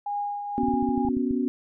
sine tone with tremolo, 818 Hz, G#5, 26 cents flat, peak -25 dBFS, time 0.06-1.09 s, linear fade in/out 5 ms, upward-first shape triangle, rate 2 Hz, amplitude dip 50%
sine chord, B suspended second, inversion none, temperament equal, 246.9 / 277.2 / 370 Hz, B3 / C#4 / F#4, 0 / 0 / 0 cents, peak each -25 / -27 / -31 dBFS, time 0.58-1.48 s, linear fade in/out 0 ms
clicks, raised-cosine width 5 ms, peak -24 dBFS, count 10, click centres 0.633 / 0.685 / 0.738 / 0.827 / 0.889 / 0.978 / 1.05 / 1.088 / 1.169 / 1.309 s
effects none

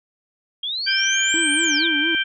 sine linear two-way sweep, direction up then down, 3200 to 8800 to 3200 Hz, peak -23 dBFS, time 0.63-1.88 s, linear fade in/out 5 ms, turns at 1.55 s
harmonic tone, 784 Hz, G5, in tune, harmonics 2 / 3 / 4, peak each -21 / -24 / -22 dBFS, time 0.86-2.24 s, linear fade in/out 20 ms
triangle tone with vibrato, 311.1 Hz, D#4, in tune, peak -22 dBFS, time 1.34-2.15 s, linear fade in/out 0 ms, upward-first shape sine, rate 4.3 Hz, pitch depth 130 cents each way
effects none

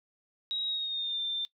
sine tone with pitch glide, 3816 to 3581 Hz, A#7 to A7, +40 to +30 cents, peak -30 dBFS, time 0.51-1.45 s, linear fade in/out 0 ms, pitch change -110 cents, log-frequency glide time 0.65-1.2 s, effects noise-tail reverb RT60 0.1 s tail -17 dB re dry

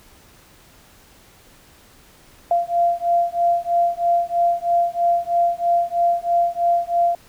sine beating tone pair, 689 / 692.1 Hz, F5 / F5, -24 / -16 cents, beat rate 3.1 Hz, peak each -19 / -19 dBFS, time 2.51-7.15 s, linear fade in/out 2 ms, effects pink hiss -50 dBFS RMS until 7.28 s

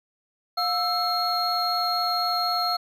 triangle tone cluster, 712 / 1321 / 4274 Hz, F5 / E6 / C8, +33 / +3 / +36 cents, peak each -25 dBFS, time 0.57-2.77 s, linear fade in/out 10 ms, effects none

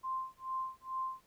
sine tone with tremolo, 1046.5 Hz, C6, in tune, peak -33 dBFS, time 0.03-1.22 s, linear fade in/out 20 ms, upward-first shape sine, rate 2.3 Hz, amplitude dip 100%, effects pink hiss -69 dBFS RMS until 1.26 s

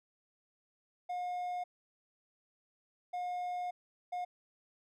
triangle tone bursts at uneven times, 717 Hz, F5, 45 cents sharp, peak -33 dBFS, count 3, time 1.09-1.64 / 3.13-3.71 / 4.12-4.25 s, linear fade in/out 10 ms, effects none

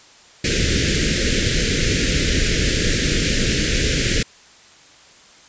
pink band-stop noise, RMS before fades -18 dBFS, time 0.44-4.23 s, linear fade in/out 5 ms, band 520 to 1600 Hz, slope 48 dB/octave, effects white hiss -47 dBFS RMS until 5.48 s + resampled to 16000 Hz

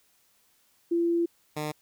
sine / 10% pulse tone pair in turn, 340 / 151.45 Hz, F4 / D#3, -46 / -46 cents, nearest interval octave + major second, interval 1400 cents, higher first, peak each -22 dBFS, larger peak neither, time 0.91-1.26 / 1.56-1.72 s, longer first, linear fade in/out 10 ms, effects white hiss -66 dBFS RMS until 1.81 s

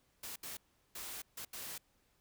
white noise bursts at uneven times, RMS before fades -45 dBFS, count 5, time 0.23-0.36 / 0.43-0.57 / 0.95-1.22 / 1.37-1.45 / 1.53-1.78 s, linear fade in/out 5 ms, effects pink hiss -74 dBFS RMS until 2.2 s

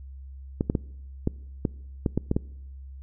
clicks, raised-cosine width 3 ms, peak -10 dBFS, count 9, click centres 0.609 / 0.699 / 0.752 / 1.274 / 1.652 / 2.062 / 2.176 / 2.314 / 2.365 s, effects noise-tail reverb RT60 0.9 s tail -24 dB re dry + added 67 Hz sine -39 dBFS peak until 3.02 s

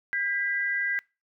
sine tone pair together, 1609 / 1976.3 Hz, G6 / B6, +45 / +1 cents, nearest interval major third, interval 356 cents, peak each -28 dBFS, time 0.13-0.99 s, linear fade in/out 0 ms, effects noise-tail reverb RT60 0.3 s tail -25 dB re dry

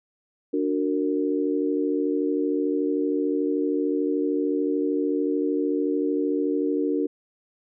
sine chord, D augmented, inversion none, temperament just, 293.7 / 367.1 / 458.9 Hz, D4 / F#4 / A#4, 0 / -14 / -27 cents, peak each -24 / -27 / -27 dBFS, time 0.53-7.07 s, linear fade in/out 10 ms, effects none

